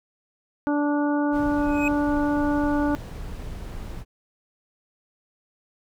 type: harmonic tone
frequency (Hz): 291.7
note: D4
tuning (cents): -12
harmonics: 1 / 2 / 3 / 4 / 5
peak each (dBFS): -21 / -29 / -30 / -36 / -34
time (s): 0.67-2.95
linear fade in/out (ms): 0
type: noise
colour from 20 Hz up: brown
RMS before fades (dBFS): -34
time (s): 1.31-4.05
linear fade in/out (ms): 50
type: tone with exponential growth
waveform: triangle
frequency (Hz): 2526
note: D#7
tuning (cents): +26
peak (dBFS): -20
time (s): 1.57-1.88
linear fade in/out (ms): 2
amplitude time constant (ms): 67
effects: none